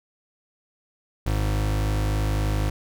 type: tone pair together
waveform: square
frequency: 51.75 / 103.83 Hz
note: G#1 / G#2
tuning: -5 / 0 cents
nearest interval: octave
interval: 1205 cents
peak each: -24 / -26 dBFS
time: 1.26-2.7 s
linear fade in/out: 5 ms
effects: none